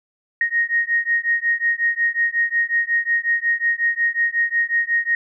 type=beating tone pair; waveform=sine; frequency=1864.7 / 1870.2 Hz; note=A#6 / A#6; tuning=0 / +5 cents; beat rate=5.5 Hz; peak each=-20 dBFS; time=0.41-5.15 s; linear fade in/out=2 ms; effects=none